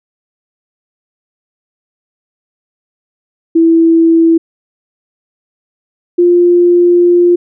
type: tone pair in turn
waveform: sine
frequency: 329.6 / 350.4 Hz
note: E4 / F4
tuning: 0 / +6 cents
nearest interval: minor second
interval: 106 cents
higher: second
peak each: -4 dBFS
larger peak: neither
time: 3.55-4.38 / 6.18-7.36 s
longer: second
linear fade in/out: 10 ms
effects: none